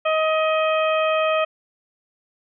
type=harmonic tone; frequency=630 Hz; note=D#5; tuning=21 cents sharp; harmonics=1 / 2 / 3 / 4 / 5; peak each=-19 / -23 / -33 / -27 / -33 dBFS; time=0.05-1.45 s; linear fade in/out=10 ms; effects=none